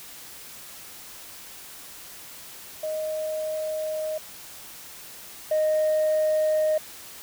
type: tone pair in turn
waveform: sine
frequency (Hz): 622.3 / 619.6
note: D#5 / D#5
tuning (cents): 0 / -7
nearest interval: unison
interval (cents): 7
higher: first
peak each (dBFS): -26 / -18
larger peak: second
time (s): 2.83-4.18 / 5.51-6.78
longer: first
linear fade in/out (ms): 5
effects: tanh soft clip ceiling -17 dBFS + white hiss -43 dBFS RMS until 7.22 s